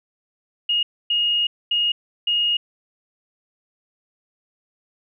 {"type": "tone bursts at uneven times", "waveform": "sine", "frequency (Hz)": 2863, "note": "F7", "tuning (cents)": 42, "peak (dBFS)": -17, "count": 4, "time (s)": [[0.69, 0.83], [1.1, 1.47], [1.71, 1.92], [2.27, 2.57]], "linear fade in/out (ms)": 5, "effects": []}